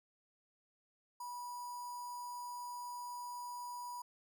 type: tone with notch filter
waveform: square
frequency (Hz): 976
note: B5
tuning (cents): -21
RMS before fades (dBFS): -45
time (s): 1.2-4.02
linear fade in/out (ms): 5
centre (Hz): 2900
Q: 1.2
effects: none